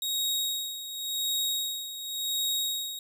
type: tone with tremolo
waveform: sawtooth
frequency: 3774 Hz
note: A#7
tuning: 21 cents sharp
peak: -23 dBFS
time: 0.02-2.99 s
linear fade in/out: 2 ms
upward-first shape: sine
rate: 0.91 Hz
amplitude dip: 70%
effects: none